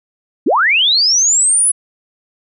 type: linear sweep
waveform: sine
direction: up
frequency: 199.2 to 10300 Hz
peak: -9 dBFS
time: 0.46-1.72 s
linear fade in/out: 10 ms
effects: none